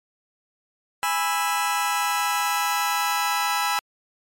sawtooth chord, E major, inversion first, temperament just, 824.1 / 988.9 / 1318.5 Hz, G#5 / B5 / E6, -14 / +2 / 0 cents, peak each -22 dBFS, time 1.03-3.79 s, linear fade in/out 0 ms, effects MP3 64 kbps

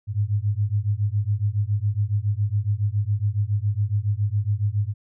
sine beating tone pair, 99.9 / 107.1 Hz, G2 / A2, +33 / -46 cents, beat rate 7.2 Hz, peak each -23 dBFS, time 0.07-4.94 s, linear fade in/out 50 ms, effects none

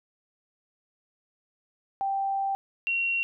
sine tone pair in turn, 784 / 2741 Hz, G5 / F7, 0 / -33 cents, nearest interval octave + minor seventh, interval 2167 cents, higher second, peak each -25 / -24 dBFS, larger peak second, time 2.01-2.55 / 2.87-3.23 s, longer first, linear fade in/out 0 ms, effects none

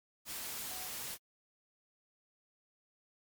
sine tone in noise, 740 Hz, F#5, in tune, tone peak -51 dBFS, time 0.68-0.9 s, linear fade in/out 50 ms, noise white, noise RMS -42 dBFS, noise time 0.25-1.18 s, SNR -12 dB, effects MP3 96 kbps

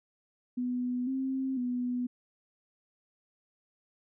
sine tone with pitch steps, 248 / 264.8 / 247 Hz, B3 / C4 / B3, +7 / +21 / 0 cents, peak -29 dBFS, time 0.57-2.07 s, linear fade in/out 10 ms, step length 500 ms, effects none

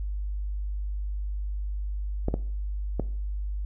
clicks, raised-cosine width 2 ms, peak -13 dBFS, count 3, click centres 2.284 / 2.341 / 2.997 s, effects noise-tail reverb RT60 0.5 s tail -18 dB re dry + added 50 Hz sine -28 dBFS peak until 3.65 s

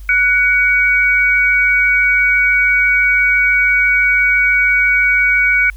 sine tone pair together, 1480 / 2253 Hz, F#6 / C#7, 0 / +28 cents, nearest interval perfect fifth, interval 728 cents, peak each -14 / -11 dBFS, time 0.09-5.7 s, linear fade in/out 2 ms, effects added 49 Hz sine -29 dBFS peak until 5.76 s + white hiss -50 dBFS RMS until 5.76 s

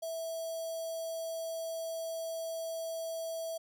square tone with notch filter, 655 Hz, E5, 11 cents flat, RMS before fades -38 dBFS, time 0.02-3.58 s, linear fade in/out 10 ms, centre 2000 Hz, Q 0.54, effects none

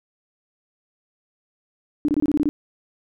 sine tone bursts, 296.3 Hz, D4, 15 cents sharp, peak -16 dBFS, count 8, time 2.05-2.49 s, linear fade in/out 0 ms, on 34 ms, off 24 ms, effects none

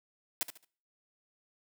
white noise with echo, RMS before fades -31 dBFS, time 0.41-0.43 s, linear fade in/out 0 ms, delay 72 ms, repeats 3, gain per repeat -11 dB, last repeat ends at 0.646 s, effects noise-tail reverb RT60 0.5 s tail -25 dB re dry + high-pass 150 Hz 12 dB/octave

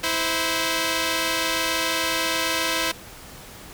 5% pulse tone pair together, 325.9 / 516.1 Hz, E4 / C5, -20 / -24 cents, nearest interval minor sixth, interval 796 cents, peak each -13 dBFS, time 0.03-2.92 s, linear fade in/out 10 ms, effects pink hiss -42 dBFS RMS until 3.73 s

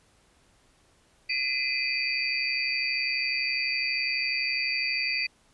sine tone cluster, 2033 / 2416 / 2548 / 4613 Hz, B6 / D7 / D#7 / D8, +50 / +48 / +41 / -32 cents, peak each -33 / -31 / -31 / -30 dBFS, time 1.29-5.27 s, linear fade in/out 10 ms, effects pink hiss -63 dBFS RMS until 5.53 s + resampled to 24000 Hz

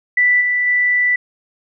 sine tone with level steps, 1975.5 Hz, B6, in tune, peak -10 / -14 / -12 dBFS, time 0.17-1.16 s, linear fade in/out 5 ms, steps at 0.4 / 0.66 s, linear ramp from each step 20 ms, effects none

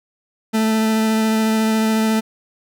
40% pulse tone with vibrato, 220 Hz, A3, in tune, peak -14 dBFS, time 0.53-2.21 s, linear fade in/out 20 ms, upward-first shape triangle, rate 14 Hz, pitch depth 12 cents each way, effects none

